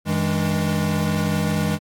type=tone cluster; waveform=square; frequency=93.5 / 161 / 205.9 / 296.9 Hz; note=F#2 / E3 / G#3 / D4; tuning=+19 / -41 / -15 / +19 cents; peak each=-29 / -23 / -24 / -32 dBFS; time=0.05-1.79 s; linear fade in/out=50 ms; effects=AAC 64 kbps